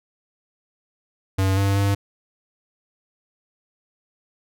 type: tone with pitch steps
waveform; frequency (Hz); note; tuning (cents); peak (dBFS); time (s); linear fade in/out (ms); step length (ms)
square; 95.8 / 98.7 / 99.7; G2 / G2 / G2; -39 / +12 / +30; -18; 1.38-1.95; 10; 190
effects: none